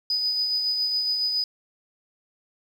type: tone with tremolo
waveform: sine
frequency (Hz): 4978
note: D#8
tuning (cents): 0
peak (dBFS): -20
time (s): 0.1-1.44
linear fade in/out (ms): 2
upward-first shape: sine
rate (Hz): 7.2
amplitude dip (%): 35
effects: tanh soft clip ceiling -16 dBFS + 8-bit